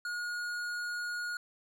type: tone with tanh clipping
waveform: sine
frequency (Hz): 1439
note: F#6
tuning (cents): -49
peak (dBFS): -36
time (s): 0.05-1.37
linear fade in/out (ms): 2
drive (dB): 14
effects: none